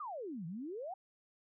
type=exponential two-way sweep; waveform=sine; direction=down then up; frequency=1280 to 155.56 to 791 Hz; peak=-40 dBFS; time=0-0.94 s; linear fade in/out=5 ms; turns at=0.46 s; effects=none